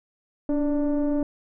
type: tone with frequency modulation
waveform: sine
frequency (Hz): 288.1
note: D4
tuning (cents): -33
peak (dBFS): -19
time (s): 0.49-1.23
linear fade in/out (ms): 2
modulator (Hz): 302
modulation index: 0.8
effects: tanh soft clip ceiling -18 dBFS